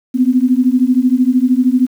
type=beating tone pair; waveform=sine; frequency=246.9 / 259.9 Hz; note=B3 / C4; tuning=0 / -11 cents; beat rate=13 Hz; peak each=-12 dBFS; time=0.14-1.87 s; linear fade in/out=20 ms; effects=7-bit